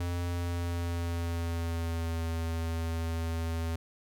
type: tone with pitch glide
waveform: square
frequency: 87.31 to 82.41 Hz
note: F2 to E2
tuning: 0 to 0 cents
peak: -31 dBFS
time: 0-3.76 s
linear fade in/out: 5 ms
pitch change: -100 cents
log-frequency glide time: 0.26-2.25 s
effects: none